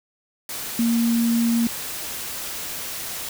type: tone in noise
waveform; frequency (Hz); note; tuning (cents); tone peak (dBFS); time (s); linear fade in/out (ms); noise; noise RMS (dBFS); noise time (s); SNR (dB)
sine; 232.5; A#3; -4; -17; 0.79-1.67; 2; white; -31; 0.49-3.29; +11
effects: none